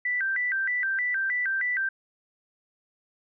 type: tone with vibrato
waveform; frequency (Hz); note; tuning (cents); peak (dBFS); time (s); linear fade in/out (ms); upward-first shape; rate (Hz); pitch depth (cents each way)
sine; 1760; A6; 0; -24; 0.05-1.89; 5; square; 3.2; 200
effects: none